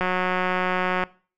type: click train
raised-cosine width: 0.5 ms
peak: -9 dBFS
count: 189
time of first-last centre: 0.01-1.037 s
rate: 183 Hz
effects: noise-tail reverb RT60 0.4 s tail -21 dB re dry